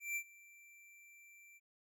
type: tone with ADSR envelope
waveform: square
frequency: 2349 Hz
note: D7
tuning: in tune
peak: -36 dBFS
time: 0-1.6 s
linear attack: 160 ms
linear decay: 72 ms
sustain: -23 dB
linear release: 34 ms
effects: none